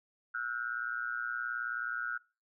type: tone with amplitude modulation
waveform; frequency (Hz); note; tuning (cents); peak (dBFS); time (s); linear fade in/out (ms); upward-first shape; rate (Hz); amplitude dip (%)
sine; 1448; F#6; -38; -29; 0.34-2.18; 10; sine; 119; 100
effects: noise-tail reverb RT60 0.3 s tail -22 dB re dry